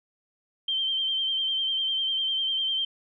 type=tone with vibrato; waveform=sine; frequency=3136 Hz; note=G7; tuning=in tune; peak=-24 dBFS; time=0.68-2.85 s; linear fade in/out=5 ms; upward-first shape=sine; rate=10 Hz; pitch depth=33 cents each way; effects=none

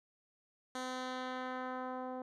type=tone with low-pass filter sweep; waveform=10% pulse; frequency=255.7 Hz; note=C4; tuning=40 cents flat; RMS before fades=-41 dBFS; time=0.75-2.22 s; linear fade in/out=2 ms; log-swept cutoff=7900 to 670 Hz; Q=1; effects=none

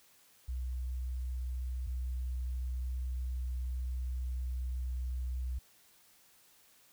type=tone pair in turn; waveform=sine; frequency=62.8 / 62.8 Hz; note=B1 / B1; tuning=+30 / +30 cents; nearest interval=unison; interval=0 cents; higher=neither; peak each=-33 / -32 dBFS; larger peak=second; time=0.48-1.87 / 1.87-5.59 s; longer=second; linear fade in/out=10 ms; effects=tanh soft clip ceiling -30 dBFS + white hiss -64 dBFS RMS until 6.92 s

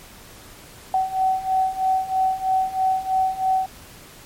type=beating tone pair; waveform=sine; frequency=755 / 758.1 Hz; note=F#5 / F#5; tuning=+35 / +42 cents; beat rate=3.1 Hz; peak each=-23 / -20 dBFS; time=0.94-3.66 s; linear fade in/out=2 ms; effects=pink hiss -44 dBFS RMS until 4.25 s + MP3 64 kbps

